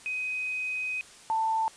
sine tone pair in turn, 2513 / 888.5 Hz, D#7 / A5, +17 / +17 cents, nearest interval octave + tritone, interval 1800 cents, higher first, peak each -29 / -24 dBFS, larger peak second, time 0.06-1.01 / 1.3-1.68 s, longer first, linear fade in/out 0 ms, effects white hiss -51 dBFS RMS until 1.76 s + resampled to 22050 Hz

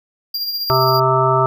square tone with tremolo, 4777 Hz, D8, 29 cents sharp, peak -19 dBFS, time 0.34-1 s, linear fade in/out 5 ms, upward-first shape sine, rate 15 Hz, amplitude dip 45%
harmonic tone, 130.8 Hz, C3, in tune, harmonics 1 / 3 / 5 / 7 / 9 / 10, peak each -19 / -19 / -19 / -19 / -19 / -19 dBFS, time 0.7-1.46 s, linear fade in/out 0 ms
effects none

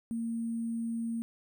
sine tone with sample-and-hold, 230 Hz, A#3, 23 cents flat, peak -31 dBFS, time 0.11-1.22 s, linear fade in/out 0 ms, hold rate 8820 Hz, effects none

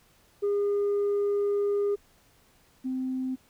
sine tone pair in turn, 406.5 / 259.1 Hz, G#4 / C4, -37 / -17 cents, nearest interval minor sixth, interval 780 cents, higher first, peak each -21 / -27 dBFS, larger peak first, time 0.42-1.96 / 2.84-3.36 s, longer first, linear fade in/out 20 ms, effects tanh soft clip ceiling -22 dBFS + pink hiss -62 dBFS RMS until 3.49 s

